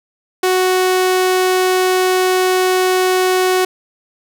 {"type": "tone", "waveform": "sawtooth", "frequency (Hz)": 370, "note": "F#4", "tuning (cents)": 0, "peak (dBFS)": -8, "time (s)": [0.43, 3.65], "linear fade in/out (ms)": 5, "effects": []}